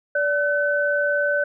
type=tone pair together; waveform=sine; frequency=580 / 1516.5 Hz; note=D5 / F#6; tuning=-22 / +42 cents; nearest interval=octave + perfect fourth; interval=1664 cents; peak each=-21 dBFS; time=0.15-1.44 s; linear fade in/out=5 ms; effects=none